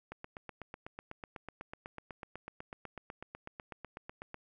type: click train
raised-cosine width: 0.5 ms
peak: -28 dBFS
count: 35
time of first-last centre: 0.12-4.344 s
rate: 8.05 Hz
effects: none